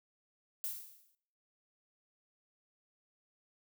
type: noise with exponential decay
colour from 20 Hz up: violet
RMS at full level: -36 dBFS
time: 0.64-1.15 s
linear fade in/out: 0 ms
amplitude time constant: 110 ms
effects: noise-tail reverb RT60 0.7 s tail -22 dB re dry